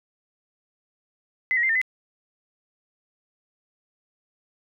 sine tone with pitch steps, 2032 / 1899 / 2087 / 1811 / 2028 Hz, B6 / A#6 / C7 / A6 / B6, +49 / +32 / -5 / +49 / +45 cents, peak -19 dBFS, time 1.51-1.815 s, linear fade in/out 0 ms, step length 61 ms, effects none

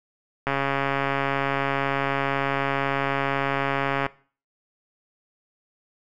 click train, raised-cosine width 0.5 ms, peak -9 dBFS, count 497, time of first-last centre 0.47-4.064 s, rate 138 Hz, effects noise-tail reverb RT60 0.4 s tail -19 dB re dry

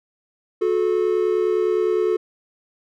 triangle tone pair together, 363.8 / 433.6 Hz, F#4 / A4, -29 / -25 cents, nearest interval minor third, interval 304 cents, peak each -18 dBFS, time 0.61-2.17 s, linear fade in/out 10 ms, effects none

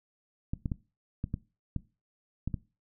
clicks, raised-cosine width 5 ms, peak -19 dBFS, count 8, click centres 0.535 / 0.658 / 0.718 / 1.241 / 1.341 / 1.763 / 2.476 / 2.542 s, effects noise-tail reverb RT60 0.3 s tail -19 dB re dry

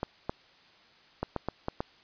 clicks, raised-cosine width 1 ms, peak -16 dBFS, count 7, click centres 0.031 / 0.295 / 1.23 / 1.363 / 1.486 / 1.684 / 1.805 s, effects white hiss -59 dBFS RMS until 2.03 s + resampled to 11025 Hz

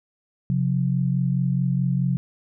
sine tone pair together, 134 / 178.71 Hz, C3 / F3, +42 / +40 cents, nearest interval perfect fourth, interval 498 cents, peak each -21 / -23 dBFS, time 0.5-2.17 s, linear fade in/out 0 ms, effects none

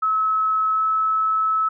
sine tone with pitch glide, 1292 to 1299.5 Hz, E6 to E6, -35 to -25 cents, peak -17 dBFS, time 0.02-1.69 s, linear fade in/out 10 ms, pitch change +10 cents, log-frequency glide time 0.72-0.83 s, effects none

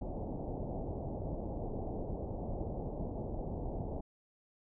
pink low-pass noise, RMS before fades -39 dBFS, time 0.01-4.01 s, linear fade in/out 10 ms, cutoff 790 Hz, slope 48 dB/octave, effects none

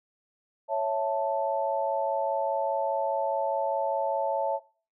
sine chord, A major, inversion first, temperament equal, 554.4 / 659.3 / 880 Hz, C#5 / E5 / A5, 0 / 0 / 0 cents, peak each -29 dBFS, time 0.68-4.6 s, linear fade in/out 50 ms, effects noise-tail reverb RT60 0.4 s tail -21 dB re dry

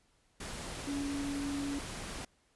sine tone in noise, 282.3 Hz, C#4, 32 cents sharp, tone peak -34 dBFS, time 0.87-1.79 s, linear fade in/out 5 ms, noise pink, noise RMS -42 dBFS, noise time 0.4-2.25 s, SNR +5 dB, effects pink hiss -71 dBFS RMS until 2.55 s + resampled to 24000 Hz

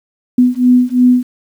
sine beating tone pair, 247.5 / 250.4 Hz, B3 / B3, +4 / +24 cents, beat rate 2.9 Hz, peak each -10 dBFS, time 0.38-1.23 s, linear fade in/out 5 ms, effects 7-bit

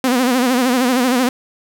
sawtooth tone with vibrato, 251.4 Hz, B3, 31 cents sharp, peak -9 dBFS, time 0.04-1.29 s, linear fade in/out 2 ms, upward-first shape sine, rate 13 Hz, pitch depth 91 cents each way, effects none

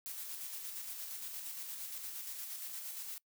blue noise with tremolo, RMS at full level -43 dBFS, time 0.06-3.18 s, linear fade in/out 0 ms, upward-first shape square, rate 8.6 Hz, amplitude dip 30%, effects noise-tail reverb RT60 0.1 s tail -23 dB re dry

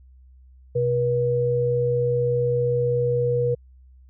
sine tone pair together, 127.26 / 482.4 Hz, C3 / B4, -48 / -41 cents, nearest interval octave + major seventh, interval 2307 cents, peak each -24 / -20 dBFS, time 0.75-3.55 s, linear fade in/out 10 ms, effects added 64 Hz sine -47 dBFS peak until 4.09 s

